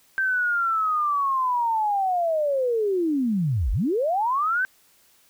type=linear two-way sweep; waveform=sine; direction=down then up; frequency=1568 to 41.2 to 1568 Hz; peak=-20 dBFS; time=0.18-4.65 s; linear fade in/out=0 ms; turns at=3.72 s; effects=white hiss -59 dBFS RMS until 5.29 s